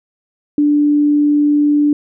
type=tone; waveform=sine; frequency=293.7 Hz; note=D4; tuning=in tune; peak=-9 dBFS; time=0.58-1.93 s; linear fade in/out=2 ms; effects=none